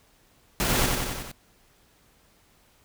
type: noise with echo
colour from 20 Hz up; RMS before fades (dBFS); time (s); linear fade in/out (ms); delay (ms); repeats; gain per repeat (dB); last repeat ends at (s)
pink; -25; 0.6-0.86; 0; 91; 5; -3; 1.315
effects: pink hiss -61 dBFS RMS until 2.84 s